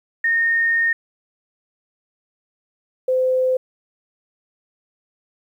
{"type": "tone pair in turn", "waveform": "sine", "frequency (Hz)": [1839, 514], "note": ["A#6", "C5"], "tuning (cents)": [-24, -31], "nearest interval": "octave + minor seventh", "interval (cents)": 2207, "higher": "first", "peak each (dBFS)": -15, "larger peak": "neither", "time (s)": [[0.24, 0.93], [3.08, 3.57]], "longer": "first", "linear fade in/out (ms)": 5, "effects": ["9-bit"]}